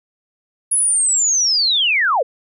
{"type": "linear sweep", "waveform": "sine", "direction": "down", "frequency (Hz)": [10548, 440], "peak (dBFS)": -13, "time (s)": [0.71, 2.23], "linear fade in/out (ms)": 10, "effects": []}